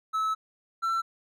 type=tone pair in turn; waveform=triangle; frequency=1300 / 1343.5 Hz; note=E6 / E6; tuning=-24 / +33 cents; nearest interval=minor second; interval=57 cents; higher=second; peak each=-23 dBFS; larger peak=neither; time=0.13-0.35 / 0.82-1.02 s; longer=first; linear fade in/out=20 ms; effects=none